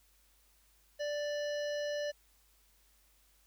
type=harmonic tone with a mistuned harmonic; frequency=587.3 Hz; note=D5; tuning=in tune; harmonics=1 / 3 / 5 / 7 / 9 / 10; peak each=-34 / -44 / -48 / -51 / -53 / -54 dBFS; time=0.99-2.12 s; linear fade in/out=20 ms; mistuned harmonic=9; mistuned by=-46 cents; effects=added 50 Hz sine -69 dBFS peak until 3.46 s + white hiss -69 dBFS RMS until 3.46 s